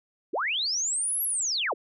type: linear two-way sweep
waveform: sine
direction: up then down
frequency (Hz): 250 to 11640 to 250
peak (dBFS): -25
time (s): 0.33-1.74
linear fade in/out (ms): 10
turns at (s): 1.23
effects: none